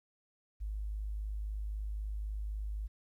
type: tone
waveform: sine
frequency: 51.91 Hz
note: G#1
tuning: in tune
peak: -35 dBFS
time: 0.6-2.88 s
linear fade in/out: 20 ms
effects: 12-bit